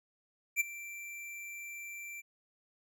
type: tone with ADSR envelope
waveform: square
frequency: 2349 Hz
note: D7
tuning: in tune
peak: -25 dBFS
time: 0.56-2.22 s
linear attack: 44 ms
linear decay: 16 ms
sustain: -18 dB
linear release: 25 ms
effects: none